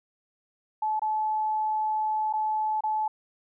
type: tone with dropouts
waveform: sine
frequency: 863 Hz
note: A5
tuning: 34 cents flat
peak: -24 dBFS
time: 0.82-3.08 s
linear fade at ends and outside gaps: 5 ms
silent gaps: 0.995-1.018 / 2.328-2.335 / 2.808-2.836 s
effects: none